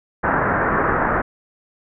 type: low-pass noise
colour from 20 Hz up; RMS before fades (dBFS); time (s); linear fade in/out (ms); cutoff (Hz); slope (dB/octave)
white; -19; 0.23-1.22; 10; 1700; 48
effects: none